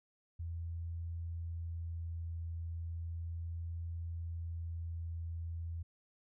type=tone with vibrato; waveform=sine; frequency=83.7 Hz; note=E2; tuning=27 cents sharp; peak=-38 dBFS; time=0.39-5.83 s; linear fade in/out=10 ms; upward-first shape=triangle; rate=0.36 Hz; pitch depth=8 cents each way; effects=none